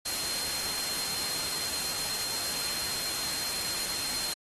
sine tone in noise, 4186 Hz, C8, in tune, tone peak -35 dBFS, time 0.05-4.34 s, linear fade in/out 10 ms, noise white, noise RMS -33 dBFS, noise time 0.05-4.34 s, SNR -5 dB, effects AAC 32 kbps

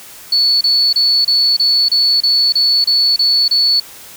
sine tone bursts, 4435 Hz, C#8, in tune, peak -9 dBFS, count 11, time 0.32-3.8 s, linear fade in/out 5 ms, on 290 ms, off 29 ms, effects white hiss -36 dBFS RMS until 4.16 s

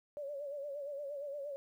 sine tone with vibrato, 570 Hz, C#5, 48 cents sharp, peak -39 dBFS, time 0.17-1.56 s, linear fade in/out 0 ms, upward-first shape sine, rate 8.6 Hz, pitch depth 71 cents each way, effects 12-bit

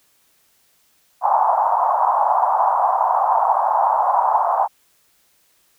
white band-pass noise, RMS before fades -17 dBFS, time 1.21-4.68 s, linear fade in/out 50 ms, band 720 to 1000 Hz, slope 48 dB/octave, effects white hiss -60 dBFS RMS until 5.78 s

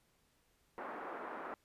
white band-pass noise, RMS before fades -45 dBFS, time 0.78-1.54 s, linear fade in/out 0 ms, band 260 to 1400 Hz, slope 24 dB/octave, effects pink hiss -74 dBFS RMS until 1.64 s + resampled to 32000 Hz

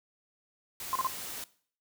white noise, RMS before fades -40 dBFS, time 0.8-1.44 s, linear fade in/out 2 ms
sine tone bursts, 1046.5 Hz, C6, in tune, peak -26 dBFS, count 3, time 0.93-1.07 s, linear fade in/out 0 ms, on 24 ms, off 34 ms
effects noise-tail reverb RT60 0.5 s tail -19 dB re dry

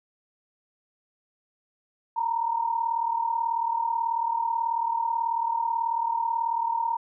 sine tone pair together, 918 / 956.3 Hz, A#5 / A#5, -27 / +44 cents, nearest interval minor second, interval 71 cents, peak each -25 / -29 dBFS, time 2.16-6.97 s, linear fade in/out 10 ms, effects none

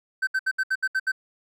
triangle tone bursts, 1540 Hz, G6, 31 cents flat, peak -19 dBFS, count 8, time 0.22-1.119 s, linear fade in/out 10 ms, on 52 ms, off 69 ms, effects none

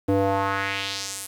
square tone with band-pass filter sweep, 98 Hz, G2, in tune, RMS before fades -25 dBFS, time 0.08-1.27 s, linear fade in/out 10 ms, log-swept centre 370 to 11000 Hz, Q 1.9, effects 8-bit

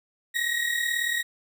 35% pulse tone pair together, 1877 / 1915.3 Hz, A#6 / A#6, +11 / +46 cents, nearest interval unison, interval 35 cents, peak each -25 / -27 dBFS, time 0.34-1.23 s, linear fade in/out 20 ms, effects 10-bit

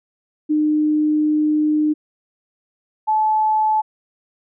sine tone pair in turn, 303.9 / 864.8 Hz, D#4 / A5, -41 / -30 cents, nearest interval octave + tritone, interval 1811 cents, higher second, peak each -14 dBFS, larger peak neither, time 0.49-1.94 / 3.07-3.82 s, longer first, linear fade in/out 20 ms, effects none

